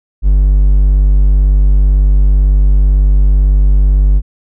triangle tone, 49 Hz, G1, in tune, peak -3 dBFS, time 0.22-4.22 s, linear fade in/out 50 ms, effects none

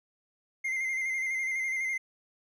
triangle tone with vibrato, 2093 Hz, C7, in tune, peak -27 dBFS, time 0.64-1.98 s, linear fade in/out 10 ms, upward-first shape square, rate 12 Hz, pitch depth 29 cents each way, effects none

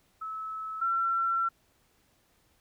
sine tone pair in turn, 1300 / 1353.8 Hz, E6 / E6, -24 / +46 cents, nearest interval minor second, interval 70 cents, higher second, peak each -34 / -25 dBFS, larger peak second, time 0.21-0.81 / 0.81-1.49 s, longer second, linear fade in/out 10 ms, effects pink hiss -68 dBFS RMS until 2.6 s

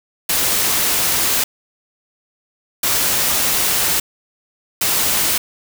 white noise bursts at uneven times, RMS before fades -17 dBFS, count 3, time 0.29-1.44 / 2.83-4 / 4.81-5.38 s, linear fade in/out 5 ms, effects none

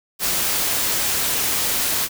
white noise, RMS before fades -21 dBFS, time 0.19-2.09 s, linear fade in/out 50 ms, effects none

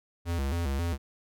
square tone with vibrato, 76.4 Hz, D#2, 31 cents flat, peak -28 dBFS, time 0.25-0.98 s, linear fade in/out 50 ms, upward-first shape square, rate 3.7 Hz, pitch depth 190 cents each way, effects none

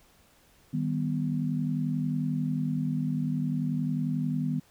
sine chord, Eb augmented, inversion none, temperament equal, 155.56 / 196 / 246.9 Hz, Eb3 / G3 / B3, 0 / 0 / 0 cents, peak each -29 / -34 / -30 dBFS, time 0.73-4.6 s, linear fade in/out 10 ms, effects pink hiss -61 dBFS RMS until 4.7 s

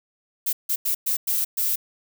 violet noise bursts at uneven times, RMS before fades -23 dBFS, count 6, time 0.46-0.53 / 0.69-0.76 / 0.85-0.95 / 1.06-1.17 / 1.27-1.45 / 1.57-1.76 s, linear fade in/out 10 ms, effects none

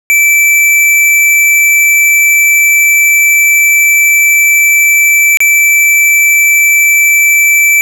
square tone with dropouts, 2324 Hz, D7, 19 cents flat, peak -5 dBFS, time 0.1-7.81 s, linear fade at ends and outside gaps 0 ms, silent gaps 5.372-5.404 s, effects none

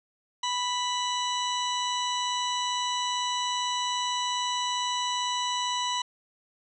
harmonic tone, 987.8 Hz, B5, in tune, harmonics 1 / 2 / 3 / 4 / 6 / 7 / 8, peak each -29 / -39 / -33 / -34 / -38 / -46 / -44 dBFS, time 0.43-6.02 s, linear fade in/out 5 ms, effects none

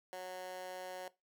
15% pulse tone with high-pass filter, 183.9 Hz, F#3, 10 cents flat, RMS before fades -45 dBFS, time 0.13-1.08 s, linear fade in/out 0 ms, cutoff 590 Hz, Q 1.7, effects noise-tail reverb RT60 0.2 s tail -18 dB re dry

